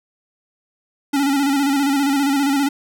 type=tone with vibrato; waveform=square; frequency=278.9 Hz; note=C#4; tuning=11 cents sharp; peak=-16 dBFS; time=1.13-2.69 s; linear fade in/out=10 ms; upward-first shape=square; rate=15 Hz; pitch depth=49 cents each way; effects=none